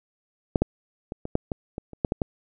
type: clicks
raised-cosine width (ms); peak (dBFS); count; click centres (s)
2; -6 / -6 / -18 / -19 / -7 / -14 / -18 / -27 / -8 / -10 / -10; 11; 0.558 / 0.62 / 1.121 / 1.254 / 1.354 / 1.518 / 1.781 / 1.933 / 2.048 / 2.121 / 2.218
effects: none